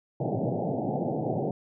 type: band-pass noise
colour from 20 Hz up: pink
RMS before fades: -29 dBFS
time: 0.2-1.51 s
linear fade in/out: 2 ms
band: 110 to 820 Hz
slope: 96 dB/octave
effects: none